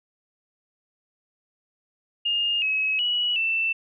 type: tone with pitch steps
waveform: sine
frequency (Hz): 2830 / 2563 / 2928 / 2668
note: F7 / E7 / F#7 / E7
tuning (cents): +22 / -49 / -19 / +20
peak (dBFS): -21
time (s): 2.25-3.73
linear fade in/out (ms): 10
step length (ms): 370
effects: none